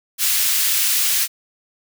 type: high-pass noise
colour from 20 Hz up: white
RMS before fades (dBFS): -18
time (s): 0.18-1.28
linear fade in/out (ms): 50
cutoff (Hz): 2000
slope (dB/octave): 12
effects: none